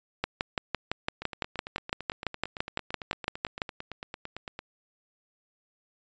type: two click trains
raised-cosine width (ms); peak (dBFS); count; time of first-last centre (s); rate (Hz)
0.3; -11 / -21; 21 / 31; 0.24-3.618 / 1.22-4.591; 5.92 / 8.9
effects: resampled to 16000 Hz